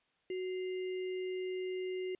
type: tone with sample-and-hold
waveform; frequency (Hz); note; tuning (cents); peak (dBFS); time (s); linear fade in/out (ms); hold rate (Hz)
sine; 370; F#4; 0; -35; 0.3-2.15; 2; 2450
effects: white hiss -75 dBFS RMS until 2.19 s + resampled to 8000 Hz